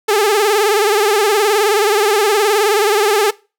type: tone with vibrato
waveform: sawtooth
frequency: 417.8 Hz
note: G#4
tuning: 10 cents sharp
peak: -7 dBFS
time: 0.08-3.31 s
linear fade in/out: 10 ms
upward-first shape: sine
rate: 19 Hz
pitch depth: 100 cents each way
effects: noise-tail reverb RT60 0.3 s tail -21 dB re dry